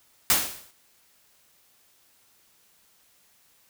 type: noise with exponential decay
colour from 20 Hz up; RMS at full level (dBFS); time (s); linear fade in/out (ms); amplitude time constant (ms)
white; -17; 0.3-0.71; 1; 87
effects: white hiss -62 dBFS RMS until 3.69 s